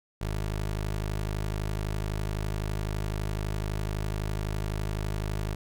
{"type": "tone", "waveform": "20% pulse", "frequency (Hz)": 51.91, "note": "G#1", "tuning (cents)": 0, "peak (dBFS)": -24, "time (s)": [0.21, 5.55], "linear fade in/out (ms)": 5, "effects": []}